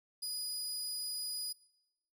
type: tone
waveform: 25% pulse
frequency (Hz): 4937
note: D#8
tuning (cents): -14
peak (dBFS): -32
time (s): 0.22-1.53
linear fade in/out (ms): 10
effects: noise-tail reverb RT60 0.9 s tail -23 dB re dry